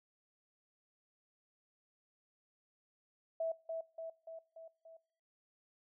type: tone with echo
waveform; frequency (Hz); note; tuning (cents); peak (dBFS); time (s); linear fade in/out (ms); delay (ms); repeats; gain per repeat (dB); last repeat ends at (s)
sine; 654; E5; -14; -33; 3.4-3.52; 5; 290; 5; -4; 4.97
effects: noise-tail reverb RT60 0.6 s tail -23 dB re dry